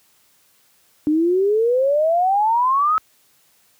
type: exponential sweep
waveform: sine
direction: up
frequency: 295.9 to 1303 Hz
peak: -14 dBFS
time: 1.07-2.98 s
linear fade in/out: 0 ms
effects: white hiss -58 dBFS RMS until 3.79 s + high-pass 60 Hz 12 dB/octave